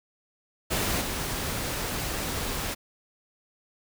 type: noise with level steps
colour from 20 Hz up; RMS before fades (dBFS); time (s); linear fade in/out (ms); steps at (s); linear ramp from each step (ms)
pink; -27 / -31; 0.7-2.75; 20; 1.01; 2
effects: none